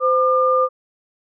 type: tone pair together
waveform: sine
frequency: 515 / 1202.5 Hz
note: C5 / D6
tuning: -28 / +41 cents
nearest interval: octave + minor third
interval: 1469 cents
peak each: -16 dBFS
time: 0-0.69 s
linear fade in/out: 50 ms
effects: none